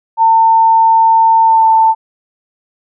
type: tone with pitch glide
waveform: sine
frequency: 900 to 890.7 Hz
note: A5 to A5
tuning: +39 to +21 cents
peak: -5 dBFS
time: 0.17-1.95 s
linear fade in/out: 50 ms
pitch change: -18 cents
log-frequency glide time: 1.45-1.68 s
effects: none